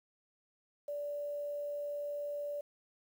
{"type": "tone with quantisation", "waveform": "sine", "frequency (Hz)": 581, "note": "D5", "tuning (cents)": -19, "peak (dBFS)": -36, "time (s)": [0.88, 2.61], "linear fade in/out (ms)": 5, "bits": 10, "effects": []}